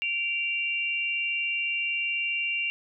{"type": "tone pair together", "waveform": "sine", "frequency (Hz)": [2333, 2774], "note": ["D7", "F7"], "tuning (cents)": [-12, -12], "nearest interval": "minor third", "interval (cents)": 300, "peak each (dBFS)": [-31, -27], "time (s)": [0.02, 2.7], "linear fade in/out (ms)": 0, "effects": []}